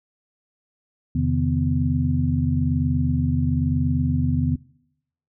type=tone cluster; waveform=sine; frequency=83 / 130.8 / 151.8 / 249.4 Hz; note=E2 / C3 / D#3 / B3; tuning=+12 / 0 / -42 / +17 cents; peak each=-24 dBFS; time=1.15-4.56 s; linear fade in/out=5 ms; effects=noise-tail reverb RT60 0.8 s tail -23 dB re dry